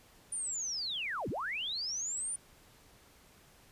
sine linear two-way sweep, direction down then up, 9440 to 72 to 9440 Hz, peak -34 dBFS, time 0.32-2.36 s, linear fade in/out 5 ms, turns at 1.29 s, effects pink hiss -61 dBFS RMS until 3.71 s + resampled to 32000 Hz

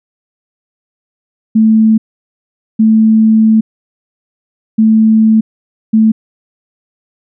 sine tone bursts at uneven times, 220 Hz, A3, in tune, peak -4 dBFS, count 4, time 1.55-1.98 / 2.79-3.61 / 4.78-5.41 / 5.93-6.12 s, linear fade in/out 10 ms, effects none

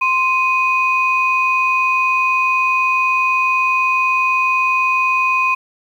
sine tone pair together, 1046 / 2494 Hz, C6 / D#7, -1 / +3 cents, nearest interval octave + minor third, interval 1504 cents, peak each -15 dBFS, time 0.01-5.55 s, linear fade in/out 10 ms, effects tanh soft clip ceiling -5 dBFS + 8-bit

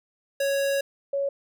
square / sine tone pair in turn, 554.4 / 557.1 Hz, C#5 / C#5, 0 / +9 cents, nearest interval unison, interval 9 cents, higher second, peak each -23 dBFS, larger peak neither, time 0.4-0.81 / 1.13-1.29 s, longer first, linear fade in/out 5 ms, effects none

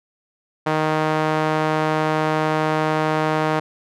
sawtooth tone with band-pass filter, 155.56 Hz, D#3, in tune, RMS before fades -20 dBFS, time 0.66-3.6 s, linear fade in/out 10 ms, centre 900 Hz, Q 0.83, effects none

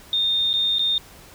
sine tone with dropouts, 3649 Hz, A#7, 38 cents flat, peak -18 dBFS, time 0.13-0.98 s, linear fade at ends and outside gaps 1 ms, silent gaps 0.531-0.538 / 0.785-0.793 s, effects pink hiss -46 dBFS RMS until 1.34 s

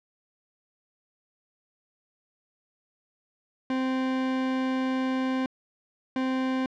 40% pulse tone pair in turn, 260.4 / 260.4 Hz, C4 / C4, -8 / -8 cents, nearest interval unison, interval 0 cents, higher neither, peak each -24 dBFS, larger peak neither, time 3.7-5.46 / 6.16-6.66 s, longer first, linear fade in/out 2 ms, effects low-pass 3000 Hz 12 dB/octave

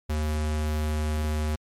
square tone, 76.4 Hz, D#2, 31 cents flat, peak -25 dBFS, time 0.09-1.56 s, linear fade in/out 10 ms, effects MP3 64 kbps

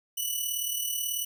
5% pulse tone with amplitude modulation, 2960 Hz, F#7, in tune, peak -18 dBFS, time 0.17-1.25 s, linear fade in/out 10 ms, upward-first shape sine, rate 38.3 Hz, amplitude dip 50%, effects none

